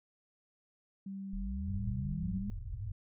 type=tone with pitch glide; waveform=sine; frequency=194.9 to 196.37 Hz; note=G3 to G3; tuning=-10 to +3 cents; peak=-39 dBFS; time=1.06-2.38 s; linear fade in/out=5 ms; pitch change=+13 cents; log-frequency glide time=1.73-2.17 s
type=linear sweep; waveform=sine; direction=up; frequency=32.7 to 207.7 Hz; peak=-36 dBFS; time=1.33-2.5 s; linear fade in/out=0 ms
type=low-pass noise; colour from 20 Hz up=white; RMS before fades=-40 dBFS; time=1.68-2.92 s; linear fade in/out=5 ms; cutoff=120 Hz; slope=96 dB/octave
effects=none